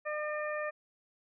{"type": "harmonic tone", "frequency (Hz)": 603, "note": "D5", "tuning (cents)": 46, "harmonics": [1, 2, 3, 4], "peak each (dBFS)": [-35, -40, -39, -46], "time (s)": [0.05, 0.71], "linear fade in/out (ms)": 20, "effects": []}